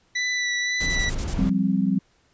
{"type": "tone with vibrato", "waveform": "sawtooth", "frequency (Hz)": 1975.5, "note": "B6", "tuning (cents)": 0, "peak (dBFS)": -19, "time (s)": [0.15, 1.1], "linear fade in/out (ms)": 10, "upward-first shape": "sine", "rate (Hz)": 1.9, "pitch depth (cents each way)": 15}
{"type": "noise bursts", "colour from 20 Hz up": "blue", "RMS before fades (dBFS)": -32, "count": 6, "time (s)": [0.8, 1.338], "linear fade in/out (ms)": 5, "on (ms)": 63, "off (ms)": 32}
{"type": "noise", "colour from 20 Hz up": "brown", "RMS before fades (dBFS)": -27, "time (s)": [0.8, 1.5], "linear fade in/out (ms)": 10}
{"type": "chord", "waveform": "sine", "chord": "F suspended second", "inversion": "none", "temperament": "just", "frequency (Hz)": [174.61, 196.44, 261.9], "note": ["F3", "G3", "C4"], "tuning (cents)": [0, 4, 2], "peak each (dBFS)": [-25, -21, -25], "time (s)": [1.38, 1.99], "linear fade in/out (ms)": 10}
{"effects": ["pink hiss -63 dBFS RMS until 2.33 s", "resampled to 16000 Hz"]}